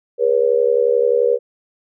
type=tone with amplitude modulation; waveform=sine; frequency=482.3 Hz; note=B4; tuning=41 cents flat; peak=-8 dBFS; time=0.18-1.39 s; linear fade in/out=50 ms; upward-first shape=sine; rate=71.5 Hz; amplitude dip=95%; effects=none